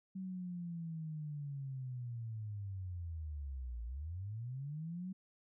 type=linear two-way sweep; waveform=sine; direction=down then up; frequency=190.9 to 56 to 190.9 Hz; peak=-40 dBFS; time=0.15-5.13 s; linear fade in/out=10 ms; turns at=3.84 s; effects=none